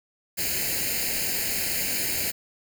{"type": "noise with comb filter", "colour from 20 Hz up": "white", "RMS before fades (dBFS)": -27, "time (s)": [0.37, 2.32], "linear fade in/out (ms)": 20, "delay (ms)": 0.43, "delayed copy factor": 0.85, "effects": []}